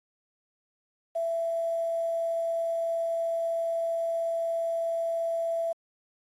sine tone with quantisation, 666 Hz, E5, 18 cents sharp, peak -26 dBFS, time 1.15-5.73 s, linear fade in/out 10 ms, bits 9, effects AAC 32 kbps

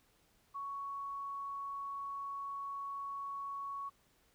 sine tone, 1114 Hz, C#6, 8 cents sharp, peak -39 dBFS, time 0.54-3.9 s, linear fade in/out 20 ms, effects pink hiss -71 dBFS RMS until 4.34 s

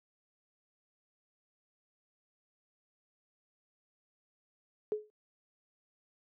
sine tone with exponential decay, 424.7 Hz, G#4, 39 cents sharp, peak -26 dBFS, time 4.92-5.1 s, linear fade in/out 0 ms, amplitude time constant 37 ms, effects high-pass 200 Hz 12 dB/octave

